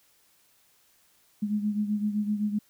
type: beating tone pair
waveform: sine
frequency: 207.8 / 215.6 Hz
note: G#3 / A3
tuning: +1 / -35 cents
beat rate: 7.8 Hz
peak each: -26 / -32 dBFS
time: 1.42-2.59 s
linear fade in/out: 10 ms
effects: white hiss -64 dBFS RMS until 2.69 s